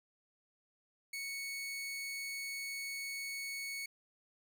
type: tone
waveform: sawtooth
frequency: 2217 Hz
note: C#7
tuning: in tune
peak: -36 dBFS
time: 1.13-3.86 s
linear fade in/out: 5 ms
effects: none